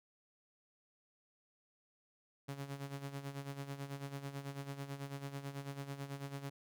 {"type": "tone with tremolo", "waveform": "sawtooth", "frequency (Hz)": 139.4, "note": "C#3", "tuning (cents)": 10, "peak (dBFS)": -36, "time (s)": [2.48, 6.5], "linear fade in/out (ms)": 10, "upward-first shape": "sine", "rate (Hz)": 9.1, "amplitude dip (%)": 70, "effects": []}